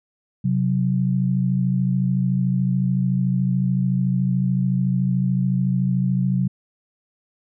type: tone pair together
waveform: sine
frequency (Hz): 131.28 / 185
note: C3 / F#3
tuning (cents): +6 / 0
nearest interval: tritone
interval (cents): 594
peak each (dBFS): -20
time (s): 0.44-6.48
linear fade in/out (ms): 10
effects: none